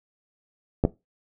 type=clicks; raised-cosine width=2 ms; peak=-6 dBFS; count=2; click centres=0.839 / 0.851 s; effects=noise-tail reverb RT60 0.2 s tail -17 dB re dry